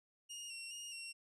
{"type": "tone with pitch steps", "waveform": "20% pulse", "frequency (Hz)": [2846, 2733, 2845, 2737], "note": ["F7", "F7", "F7", "F7"], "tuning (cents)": [32, -38, 31, -36], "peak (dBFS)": -40, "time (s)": [0.29, 1.13], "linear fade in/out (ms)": 20, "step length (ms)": 210, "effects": ["resampled to 24000 Hz"]}